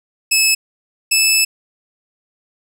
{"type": "tone pair in turn", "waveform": "15% pulse", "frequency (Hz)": [2600, 2618], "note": ["E7", "E7"], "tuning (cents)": [-24, -13], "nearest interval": "unison", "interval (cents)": 11, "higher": "second", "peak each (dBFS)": -4, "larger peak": "neither", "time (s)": [[0.31, 0.55], [1.11, 1.45]], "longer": "second", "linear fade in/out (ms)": 10, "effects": []}